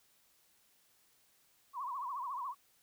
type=tone with vibrato; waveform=sine; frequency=1046.5 Hz; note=C6; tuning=in tune; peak=-37 dBFS; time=1.73-2.55 s; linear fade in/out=50 ms; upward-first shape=triangle; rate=14 Hz; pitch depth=190 cents each way; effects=white hiss -70 dBFS RMS until 2.82 s